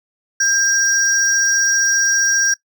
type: tone pair together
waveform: triangle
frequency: 1598 / 5695 Hz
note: G6 / F8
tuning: +33 / +33 cents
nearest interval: octave + minor seventh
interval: 2200 cents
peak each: -15 dBFS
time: 0.4-2.54 s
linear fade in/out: 5 ms
effects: noise-tail reverb RT60 0.1 s tail -19 dB re dry